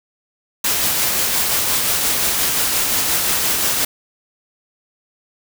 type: noise with tremolo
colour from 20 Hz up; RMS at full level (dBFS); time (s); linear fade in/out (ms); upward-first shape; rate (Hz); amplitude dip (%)
white; -17; 0.64-3.85; 5; sine; 5.7; 25
effects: none